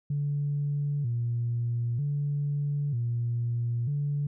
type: tone with vibrato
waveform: sine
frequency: 130.81 Hz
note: C3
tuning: in tune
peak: -25 dBFS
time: 0.1-4.27 s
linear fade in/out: 5 ms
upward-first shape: square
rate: 0.53 Hz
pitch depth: 170 cents each way
effects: tanh soft clip ceiling -21 dBFS